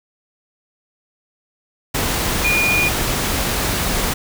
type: tone in noise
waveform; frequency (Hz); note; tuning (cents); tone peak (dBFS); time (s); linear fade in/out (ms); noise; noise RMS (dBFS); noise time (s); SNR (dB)
sine; 2435; D#7; -38; -15; 2.44-2.89; 10; pink; -20; 1.94-4.14; +2
effects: none